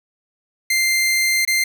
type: tone with dropouts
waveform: sawtooth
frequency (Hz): 2091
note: C7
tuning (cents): -2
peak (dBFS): -12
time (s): 0.7-1.64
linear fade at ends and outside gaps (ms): 5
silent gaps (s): 1.451-1.475
effects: none